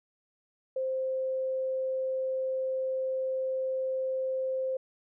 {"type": "tone", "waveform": "sine", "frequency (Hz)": 523.3, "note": "C5", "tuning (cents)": 0, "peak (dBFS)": -28, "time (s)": [0.76, 4.77], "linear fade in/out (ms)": 5, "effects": []}